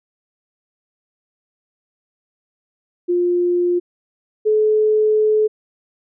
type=tone pair in turn; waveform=sine; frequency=352.6 / 429.5 Hz; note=F4 / A4; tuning=+17 / -42 cents; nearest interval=minor third; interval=341 cents; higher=second; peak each=-14 / -12 dBFS; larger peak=second; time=3.08-3.8 / 4.45-5.48 s; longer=second; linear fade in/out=20 ms; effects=none